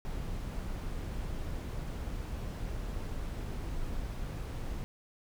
brown noise, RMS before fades -37 dBFS, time 0.05-4.84 s, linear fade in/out 0 ms, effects none

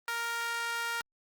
sawtooth tone with high-pass filter, 466.2 Hz, A#4, in tune, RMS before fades -34 dBFS, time 0.08-1.01 s, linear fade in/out 0 ms, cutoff 1300 Hz, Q 2, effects Opus 32 kbps

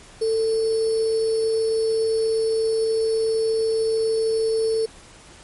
sine tone with sample-and-hold, 445.6 Hz, A4, 22 cents sharp, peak -18 dBFS, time 0.21-4.86 s, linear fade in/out 10 ms, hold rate 4900 Hz, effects pink hiss -46 dBFS RMS until 5.43 s + MP3 48 kbps

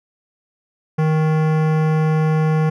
sine tone with hard clipping, 156.5 Hz, D#3, 10 cents sharp, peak -16 dBFS, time 0.98-2.7 s, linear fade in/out 10 ms, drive 18 dB, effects none

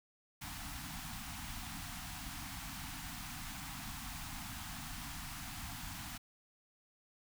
pink band-stop noise, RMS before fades -45 dBFS, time 0.41-6.18 s, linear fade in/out 10 ms, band 300 to 690 Hz, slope 96 dB/octave, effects none

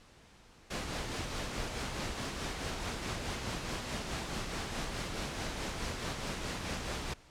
pink noise with tremolo, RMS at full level -36 dBFS, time 0.7-7.14 s, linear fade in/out 10 ms, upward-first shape sine, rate 4.7 Hz, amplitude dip 35%, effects pink hiss -59 dBFS RMS until 7.3 s + low-pass 7000 Hz 12 dB/octave

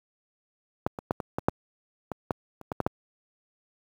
clicks, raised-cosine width 1 ms, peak -10 / -20 / -10 / -17 / -14 / -6 / -17 / -11 / -28 / -15 / -11 / -9 dBFS, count 12, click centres 0.865 / 0.988 / 1.109 / 1.202 / 1.385 / 1.485 / 2.117 / 2.308 / 2.613 / 2.718 / 2.803 / 2.865 s, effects high-pass 80 Hz 12 dB/octave + 8-bit

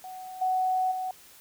sine tone with level steps, 745 Hz, F#5, 12 cents sharp, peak -38 / -23 / -29 dBFS, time 0.04-1.11 s, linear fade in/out 2 ms, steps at 0.41 / 0.91 s, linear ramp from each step 10 ms, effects white hiss -53 dBFS RMS until 1.4 s

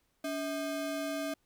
square ring-modulated tone, 466 Hz, A#4, 1 cent flat, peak -31 dBFS, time 0.24-1.34 s, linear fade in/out 5 ms, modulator 181 Hz, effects pink hiss -75 dBFS RMS until 1.45 s

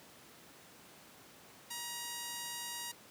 5% pulse tone, 950 Hz, A#5, 33 cents sharp, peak -28 dBFS, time 1.7-2.92 s, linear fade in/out 10 ms, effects pink hiss -57 dBFS RMS until 3.1 s + high-pass 150 Hz 12 dB/octave

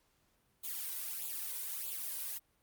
blue noise with flanger, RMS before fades -40 dBFS, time 0.63-2.39 s, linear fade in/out 20 ms, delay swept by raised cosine 0.26 to 2.06 ms, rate 1.6 Hz, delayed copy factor +0.7, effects pink hiss -74 dBFS RMS until 2.62 s + Opus 48 kbps

